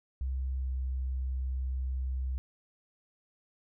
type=tone with pitch glide; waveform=sine; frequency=65.41 to 64.73 Hz; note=C2 to C2; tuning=0 to -18 cents; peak=-30 dBFS; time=0.21-2.38 s; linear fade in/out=0 ms; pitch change=-18 cents; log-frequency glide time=0.6-0.65 s; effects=none